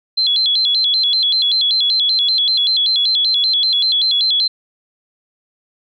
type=tone with vibrato; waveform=sine; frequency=3723 Hz; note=A#7; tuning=3 cents flat; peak=-12 dBFS; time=0.17-4.48 s; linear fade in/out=10 ms; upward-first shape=square; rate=5.2 Hz; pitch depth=170 cents each way; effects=none